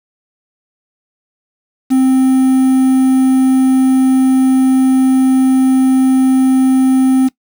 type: tone with quantisation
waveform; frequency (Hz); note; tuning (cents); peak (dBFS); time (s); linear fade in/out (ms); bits
triangle; 261.6; C4; 0; -5; 1.9-7.29; 20; 5
effects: noise-tail reverb RT60 0.1 s tail -19 dB re dry